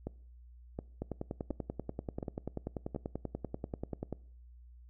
two click trains, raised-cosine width 2 ms, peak -24 / -23 dBFS, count 5 / 33, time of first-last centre 0.07-2.948 / 1.02-4.127 s, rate 1.39 / 10.3 Hz, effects noise-tail reverb RT60 0.6 s tail -23 dB re dry + added 60 Hz sine -52 dBFS peak until 4.89 s

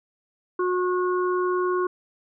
harmonic tone, 363 Hz, F#4, 33 cents flat, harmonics 1 / 3 / 4, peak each -22 / -27 / -34 dBFS, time 0.59-1.87 s, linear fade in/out 5 ms, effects none

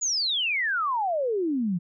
sine exponential sweep, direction down, 7040 to 165.4 Hz, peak -23 dBFS, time 0.01-1.79 s, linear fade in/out 20 ms, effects none

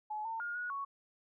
sine tone with pitch steps, 852 / 903 / 1421 / 1456 / 1112 Hz, G#5 / A5 / F6 / F#6 / C#6, +44 / +45 / +30 / -28 / +5 cents, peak -36 dBFS, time 0.1-0.85 s, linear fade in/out 10 ms, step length 150 ms, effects none

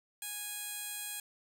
15% pulse tone with band-pass filter, 826 Hz, G#5, 10 cents flat, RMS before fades -41 dBFS, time 0.22-1.2 s, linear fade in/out 2 ms, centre 11000 Hz, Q 1.1, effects none

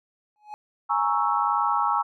triangle tone with exponential growth, 842 Hz, G#5, 24 cents sharp, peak -29 dBFS, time 0.36-0.54 s, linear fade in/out 0 ms, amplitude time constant 38 ms
sine chord, A# half-diminished seventh, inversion third, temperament equal, 830.6 / 932.3 / 1108.7 / 1318.5 Hz, G#5 / A#5 / C#6 / E6, 0 / 0 / 0 / 0 cents, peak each -26 dBFS, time 0.89-2.03 s, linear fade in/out 20 ms
effects none

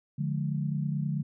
sine chord, D diminished, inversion none, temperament just, 146.83 / 176.2 / 211.4 Hz, D3 / F3 / Ab3, 0 / +16 / +31 cents, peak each -29 / -34 / -35 dBFS, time 0.18-1.23 s, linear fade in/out 10 ms, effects none

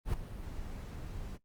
brown noise with ADSR envelope, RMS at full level -29 dBFS, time 0.05-1.38 s, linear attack 85 ms, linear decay 7 ms, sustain -13 dB, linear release 27 ms, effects noise-tail reverb RT60 0.1 s tail -19 dB re dry + Opus 32 kbps

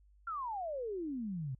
sine exponential sweep, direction down, 1404 to 123.47 Hz, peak -36 dBFS, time 0.27-1.55 s, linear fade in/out 5 ms, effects added 50 Hz sine -61 dBFS peak until 1.59 s

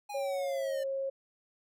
square linear sweep, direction down, 830.6 to 590 Hz, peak -39 dBFS, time 0.09-0.84 s, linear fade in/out 10 ms
sine tone with pitch glide, 554.4 to 541.7 Hz, C#5 to C#5, 0 to -40 cents, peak -31 dBFS, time 0.14-1.1 s, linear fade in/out 10 ms, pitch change -40 cents, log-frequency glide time 0.44-0.57 s
effects none

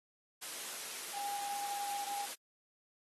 sine tone in noise, 810 Hz, G#5, 43 cents flat, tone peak -38 dBFS, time 1.13-2.26 s, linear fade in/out 20 ms, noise white, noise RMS -43 dBFS, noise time 0.41-2.35 s, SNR +2 dB, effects high-pass 300 Hz 12 dB/octave + AAC 32 kbps

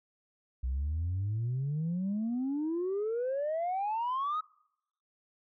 sine exponential sweep, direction up, 61 to 1285 Hz, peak -28 dBFS, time 0.63-4.41 s, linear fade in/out 10 ms, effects noise-tail reverb RT60 0.8 s tail -26 dB re dry + tanh soft clip ceiling -27 dBFS

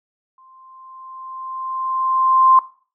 sine tone with exponential growth, 1046.5 Hz, C6, in tune, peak -7 dBFS, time 0.38-2.59 s, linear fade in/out 2 ms, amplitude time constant 480 ms, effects noise-tail reverb RT60 0.4 s tail -18 dB re dry

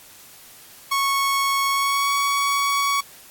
sawtooth tone with pitch glide, 1104 to 1122.6 Hz, C#6 to C#6, -7 to +22 cents, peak -15 dBFS, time 0.91-3.01 s, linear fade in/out 10 ms, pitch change +29 cents, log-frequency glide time 1.71-2.12 s, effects white hiss -46 dBFS RMS until 3.3 s + AAC 64 kbps

